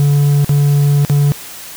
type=tone with dropouts; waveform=triangle; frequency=143.7 Hz; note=D3; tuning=37 cents flat; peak=-6 dBFS; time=0-1.32 s; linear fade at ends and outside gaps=0 ms; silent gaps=0.446-0.493 / 1.049-1.098 s; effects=white hiss -31 dBFS RMS until 1.76 s